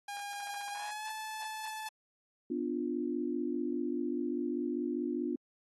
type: tone with pitch glide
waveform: sawtooth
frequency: 811 to 869.2 Hz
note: G#5 to A5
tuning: -41 to -21 cents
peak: -35 dBFS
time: 0.08-1.89 s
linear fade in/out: 5 ms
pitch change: +120 cents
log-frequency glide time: 0.7-1.09 s
type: chord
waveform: sine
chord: B diminished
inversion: none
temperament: equal with one note detuned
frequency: 248.8 / 293.7 / 349.2 Hz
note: B3 / D4 / F4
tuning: +13 / 0 / 0 cents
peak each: -36 dBFS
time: 2.5-5.36 s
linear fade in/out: 5 ms
effects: AAC 32 kbps